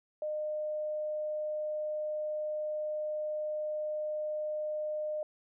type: tone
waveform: sine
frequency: 609 Hz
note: D#5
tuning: 37 cents flat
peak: -32 dBFS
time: 0.22-5.23 s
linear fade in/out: 2 ms
effects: none